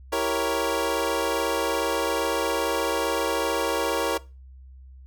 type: chord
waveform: 25% pulse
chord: E diminished seventh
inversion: none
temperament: equal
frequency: 329.6 / 392 / 466.2 / 554.4 Hz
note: E4 / G4 / Bb4 / Db5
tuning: 0 / 0 / 0 / 0 cents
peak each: -27 / -28 / -23 / -24 dBFS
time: 0.12-4.18 s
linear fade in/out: 10 ms
effects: noise-tail reverb RT60 0.3 s tail -20 dB re dry + added 65 Hz sine -43 dBFS peak until 5.06 s